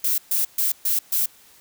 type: noise bursts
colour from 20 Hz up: violet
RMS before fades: -21 dBFS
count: 5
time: 0.04-1.26 s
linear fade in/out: 5 ms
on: 140 ms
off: 130 ms
effects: white hiss -52 dBFS RMS until 1.6 s